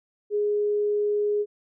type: tone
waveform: sine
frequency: 415.3 Hz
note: G#4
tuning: in tune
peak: -21 dBFS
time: 0.3-1.46 s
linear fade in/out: 50 ms
effects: none